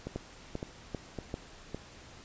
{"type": "two click trains", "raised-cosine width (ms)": 2, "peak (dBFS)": [-23, -21], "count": [4, 4], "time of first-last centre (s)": [[0.07, 1.746], [0.16, 1.341]], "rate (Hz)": [1.79, 2.54], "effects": ["pink hiss -52 dBFS RMS until 2.24 s", "resampled to 16000 Hz"]}